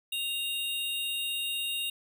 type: tone pair together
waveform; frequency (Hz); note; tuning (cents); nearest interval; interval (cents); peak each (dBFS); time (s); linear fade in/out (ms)
square; 2794 / 3730; F7 / A#7; 0 / 0; perfect fourth; 500; -33 / -35; 0.12-1.9; 5
effects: none